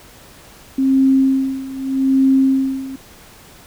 sine tone with tremolo, 267 Hz, C4, 35 cents sharp, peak -9 dBFS, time 0.78-2.96 s, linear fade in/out 5 ms, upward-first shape sine, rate 0.82 Hz, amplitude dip 85%, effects pink hiss -43 dBFS RMS until 3.66 s

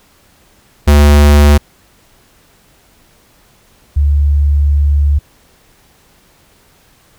square / sine tone pair in turn, 73 / 72.16 Hz, D2 / D2, -10 / -30 cents, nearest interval unison, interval 20 cents, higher first, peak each -4 / -7 dBFS, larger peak first, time 0.87-1.58 / 3.96-5.19 s, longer second, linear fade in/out 10 ms, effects pink hiss -49 dBFS RMS until 7.18 s

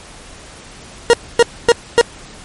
40% pulse tone bursts, 471.2 Hz, A#4, 19 cents sharp, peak -4 dBFS, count 4, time 1.1-2.012 s, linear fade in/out 0 ms, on 33 ms, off 260 ms, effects pink hiss -37 dBFS RMS until 2.44 s + MP3 48 kbps

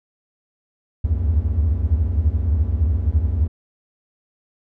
triangle tone cluster, 66.3 / 75.2 / 78.5 / 89.8 Hz, C2 / D2 / D#2 / F2, +23 / +42 / +16 / +49 cents, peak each -20 dBFS, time 1.04-3.48 s, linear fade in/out 10 ms, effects none

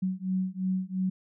sine beating tone pair, 185.5 / 188.4 Hz, F#3 / F#3, +5 / +32 cents, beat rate 2.9 Hz, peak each -30 dBFS, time 0.02-1.1 s, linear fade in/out 10 ms, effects none

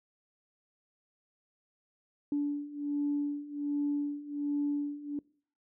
sine beating tone pair, 288.6 / 289.9 Hz, D4 / D4, -30 / -22 cents, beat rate 1.3 Hz, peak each -34 / -31 dBFS, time 2.32-5.19 s, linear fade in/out 2 ms, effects noise-tail reverb RT60 0.5 s tail -24 dB re dry + tanh soft clip ceiling -22 dBFS

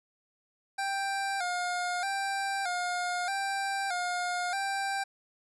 25% pulse tone with vibrato, 749 Hz, F#5, 21 cents sharp, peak -26 dBFS, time 0.78-5.04 s, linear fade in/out 10 ms, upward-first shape square, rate 0.8 Hz, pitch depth 85 cents each way, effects resampled to 24000 Hz + 11-bit

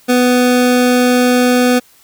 25% pulse tone, 248.4 Hz, B3, 10 cents sharp, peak -5 dBFS, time 0.08-1.8 s, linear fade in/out 20 ms, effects white hiss -48 dBFS RMS until 2.03 s

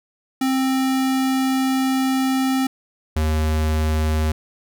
square tone pair in turn, 263.6 / 77.85 Hz, C4 / D#2, +13 / +2 cents, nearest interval octave + major sixth, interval 2111 cents, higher first, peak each -18 dBFS, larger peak neither, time 0.41-2.67 / 3.16-4.32 s, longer first, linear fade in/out 5 ms, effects none

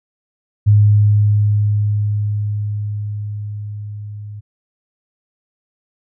sine tone with level ramp, 104.2 Hz, G#2, 6 cents sharp, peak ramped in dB -6 to -28 dBFS, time 0.66-4.41 s, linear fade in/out 20 ms, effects none

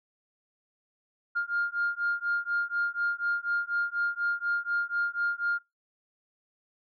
sine beating tone pair, 1405 / 1409.1 Hz, F6 / F6, +10 / +15 cents, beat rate 4.1 Hz, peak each -29 dBFS, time 1.35-5.59 s, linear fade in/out 20 ms, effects noise-tail reverb RT60 0.2 s tail -23 dB re dry + tanh soft clip ceiling -20 dBFS

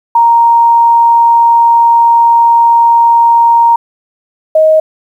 sine tone pair in turn, 932.3 / 628.6 Hz, A#5 / D#5, 0 / +18 cents, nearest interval perfect fifth, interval 682 cents, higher first, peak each -3 dBFS, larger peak neither, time 0.15-3.76 / 4.55-4.8 s, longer first, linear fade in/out 5 ms, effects 7-bit

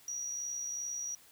sine tone with amplitude modulation, 5780 Hz, F#8, 41 cents flat, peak -34 dBFS, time 0.08-1.15 s, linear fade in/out 2 ms, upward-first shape sine, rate 62.6 Hz, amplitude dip 35%, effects white hiss -60 dBFS RMS until 1.31 s

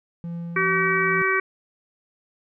triangle tone with tremolo, 170 Hz, F3, 46 cents flat, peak -26 dBFS, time 0.24-1.22 s, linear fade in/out 0 ms, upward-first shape triangle, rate 2.3 Hz, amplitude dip 25%
harmonic tone, 381.6 Hz, G4, 47 cents flat, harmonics 1 / 3 / 4 / 5 / 6, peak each -25 / -25 / -25 / -25 / -25 dBFS, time 0.56-1.4 s, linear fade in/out 5 ms
effects none

